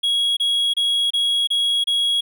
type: tone bursts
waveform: triangle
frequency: 3318 Hz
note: G#7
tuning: 2 cents flat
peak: -15 dBFS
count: 6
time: 0.03-2.21 s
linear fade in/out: 10 ms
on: 340 ms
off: 28 ms
effects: none